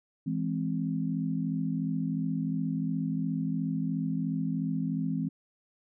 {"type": "chord", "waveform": "sine", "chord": "E augmented", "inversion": "none", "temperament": "equal", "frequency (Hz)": [164.81, 207.7, 261.6], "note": ["E3", "G#3", "B#3"], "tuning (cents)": [0, 0, 0], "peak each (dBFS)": [-31, -34, -32], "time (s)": [0.26, 5.29], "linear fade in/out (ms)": 10, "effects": []}